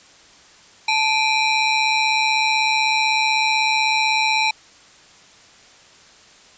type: ring-modulated tone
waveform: 25% pulse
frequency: 1614 Hz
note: G#6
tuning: 50 cents flat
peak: -9 dBFS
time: 0.88-4.51 s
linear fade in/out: 5 ms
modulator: 739 Hz
effects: white hiss -48 dBFS RMS until 6.57 s + resampled to 16000 Hz